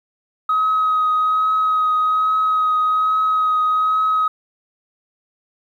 sine tone with vibrato, 1265 Hz, D#6, 28 cents sharp, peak -13 dBFS, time 0.49-4.28 s, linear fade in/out 5 ms, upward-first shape triangle, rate 1.2 Hz, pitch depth 17 cents each way, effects tanh soft clip ceiling -11 dBFS + 9-bit

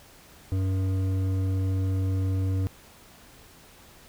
triangle tone with hard clipping, 94.8 Hz, F#2, 43 cents sharp, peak -25 dBFS, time 0.52-2.67 s, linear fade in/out 0 ms, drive 13 dB, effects pink hiss -52 dBFS RMS until 4.08 s

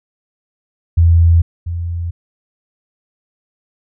sine tone pair in turn, 84 / 85.42 Hz, E2 / F2, +33 / -38 cents, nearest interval unison, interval 29 cents, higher second, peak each -6 / -18 dBFS, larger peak first, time 0.97-1.42 / 1.66-2.11 s, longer neither, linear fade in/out 10 ms, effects none

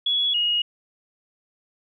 sine tone pair in turn, 3373 / 2879 Hz, G#7 / F#7, +26 / -48 cents, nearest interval minor third, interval 274 cents, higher first, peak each -19 dBFS, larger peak neither, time 0.06-0.34 / 0.34-0.62 s, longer neither, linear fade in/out 5 ms, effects none

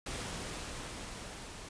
pink noise with level ramp, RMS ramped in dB -39 to -47 dBFS, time 0.06-1.69 s, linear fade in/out 5 ms, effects resampled to 22050 Hz

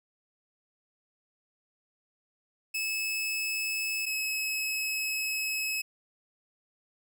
sawtooth tone pair in turn, 2599 / 2574 Hz, E7 / E7, -25 / -42 cents, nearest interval unison, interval 17 cents, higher first, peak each -26 dBFS, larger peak neither, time 2.74-4.06 / 4.06-5.82 s, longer second, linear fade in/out 10 ms, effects none

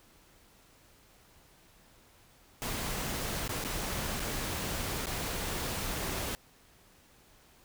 pink noise with dropouts, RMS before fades -35 dBFS, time 2.62-6.35 s, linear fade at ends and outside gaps 0 ms, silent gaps 3.478-3.493 / 3.64-3.648 / 4.196-4.201 / 5.058-5.069 s, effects pink hiss -61 dBFS RMS until 7.64 s

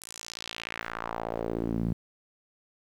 sawtooth tone with band-pass filter sweep, 56.8 Hz, A#1, 44 cents flat, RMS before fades -34 dBFS, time 0.01-1.93 s, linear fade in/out 5 ms, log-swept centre 9900 to 170 Hz, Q 2, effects 10-bit

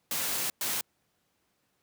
white noise bursts at uneven times, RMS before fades -31 dBFS, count 2, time 0.11-0.5 / 0.61-0.81 s, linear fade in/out 2 ms, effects pink hiss -74 dBFS RMS until 1.82 s + high-pass 100 Hz 12 dB/octave

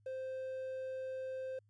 triangle tone with quantisation, 522 Hz, C5, 4 cents flat, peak -37 dBFS, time 0.06-1.59 s, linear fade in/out 5 ms, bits 11, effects added 104 Hz sine -67 dBFS peak until 1.69 s + resampled to 22050 Hz

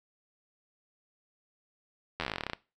slowing click train, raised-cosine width 0.3 ms, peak -16 dBFS, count 17, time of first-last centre 2.2-2.534 s, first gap 11 ms, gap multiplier 1.08, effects noise-tail reverb RT60 0.3 s tail -21 dB re dry

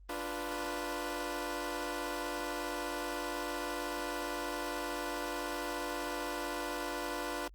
15% pulse chord, B diminished, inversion first, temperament equal, 293.7 / 349.2 / 493.9 Hz, D4 / F4 / B4, 0 / 0 / 0 cents, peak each -34 dBFS, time 0.09-7.48 s, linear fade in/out 5 ms, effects added 47 Hz sine -52 dBFS peak until 7.54 s + Opus 24 kbps

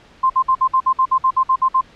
sine tone bursts, 1046.5 Hz, C6, in tune, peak -11 dBFS, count 13, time 0.23-1.812 s, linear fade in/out 10 ms, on 70 ms, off 56 ms, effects pink hiss -47 dBFS RMS until 1.95 s + low-pass 4000 Hz 12 dB/octave

